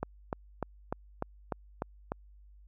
click train, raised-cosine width 1 ms, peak -18 dBFS, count 8, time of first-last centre 0.03-2.12 s, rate 3.35 Hz, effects added 50 Hz sine -53 dBFS peak until 2.67 s

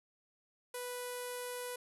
sawtooth tone with low-pass filter, 493.4 Hz, B4, 2 cents flat, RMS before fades -42 dBFS, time 0.74-1.76 s, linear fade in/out 5 ms, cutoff 11000 Hz, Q 5.1, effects none

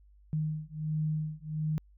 sine beating tone pair, 153.9 / 155.3 Hz, D#3 / D#3, -19 / -3 cents, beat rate 1.4 Hz, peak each -33 / -33 dBFS, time 0.33-1.78 s, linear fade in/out 0 ms, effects added 50 Hz sine -56 dBFS peak until 1.97 s

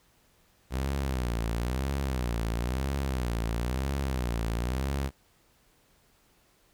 sawtooth tone with vibrato, 62.4 Hz, B1, 19 cents sharp, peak -24 dBFS, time 0.7-5.11 s, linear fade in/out 50 ms, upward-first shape sine, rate 1 Hz, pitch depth 180 cents each way, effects pink hiss -65 dBFS RMS until 6.73 s

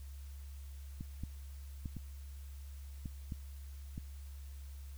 clicks, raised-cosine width 5 ms, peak -29 dBFS, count 7, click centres 1.009 / 1.236 / 1.858 / 1.967 / 3.058 / 3.322 / 3.979 s, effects added 69 Hz sine -45 dBFS peak until 4.97 s + white hiss -63 dBFS RMS until 4.97 s

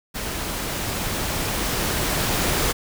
pink noise with level ramp, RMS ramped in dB -29 to -21 dBFS, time 0.14-2.73 s, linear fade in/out 20 ms, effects none

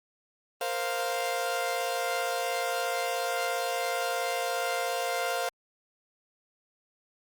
sawtooth chord, Bb suspended second, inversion none, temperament equal, 466.2 / 523.3 / 698.5 Hz, Bb4 / C5 / F5, 0 / 0 / 0 cents, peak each -32 / -29 / -27 dBFS, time 0.61-5.49 s, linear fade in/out 2 ms, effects Opus 32 kbps

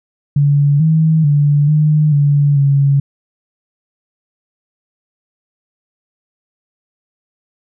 sine tone with pitch steps, 143.5 / 159.1 / 145.4 / 152.2 / 143.9 / 139.9 Hz, D3 / D#3 / D3 / D#3 / D3 / C#3, -40 / +39 / -17 / -38 / -35 / +16 cents, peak -8 dBFS, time 0.36-3 s, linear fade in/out 5 ms, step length 440 ms, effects none

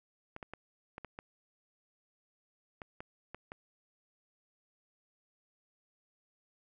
clicks, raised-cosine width 0.5 ms, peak -28 dBFS, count 10, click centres 0.364 / 0.428 / 0.536 / 0.981 / 1.047 / 1.189 / 2.818 / 3.005 / 3.346 / 3.519 s, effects none

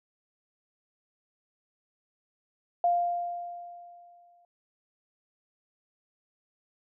sine tone with exponential decay, 698.5 Hz, F5, in tune, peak -20 dBFS, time 2.84-4.45 s, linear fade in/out 2 ms, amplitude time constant 350 ms, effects none

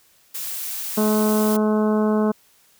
blue noise, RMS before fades -29 dBFS, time 0.34-1.57 s, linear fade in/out 10 ms
harmonic tone, 213.8 Hz, A3, 49 cents flat, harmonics 1 / 2 / 3 / 4 / 5 / 6 / 7, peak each -18 / -22 / -27 / -32 / -31 / -36 / -39 dBFS, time 0.97-2.32 s, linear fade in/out 10 ms
effects white hiss -57 dBFS RMS until 2.79 s

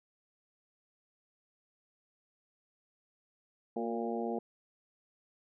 harmonic tone with a mistuned harmonic, 115.9 Hz, A#2, 10 cents flat, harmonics 2 / 3 / 4 / 5 / 6 / 7, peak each -37 / -39 / -38 / -44 / -41 / -43 dBFS, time 3.76-4.39 s, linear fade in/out 5 ms, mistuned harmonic 3, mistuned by +41 cents, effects none

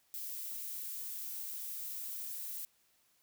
violet noise with high-pass filter sweep, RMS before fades -42 dBFS, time 0.14-2.65 s, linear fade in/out 0 ms, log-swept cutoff 1800 to 260 Hz, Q 0.79, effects white hiss -72 dBFS RMS until 3.22 s

